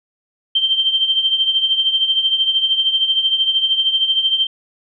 sine tone with tremolo, 3136 Hz, G7, in tune, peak -10 dBFS, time 0.55-4.47 s, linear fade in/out 5 ms, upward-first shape triangle, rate 13 Hz, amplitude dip 75%, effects none

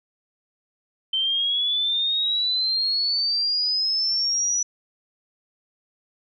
sine exponential sweep, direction up, 3096 to 5920 Hz, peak -20 dBFS, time 1.13-4.63 s, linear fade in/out 5 ms, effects none

